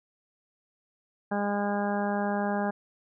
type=harmonic tone; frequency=203.6 Hz; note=G#3; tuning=34 cents flat; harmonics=1 / 2 / 3 / 4 / 5 / 6 / 7 / 8; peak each=-29 / -35 / -33 / -32 / -40 / -43 / -42 / -38 dBFS; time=1.31-2.71 s; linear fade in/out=10 ms; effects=none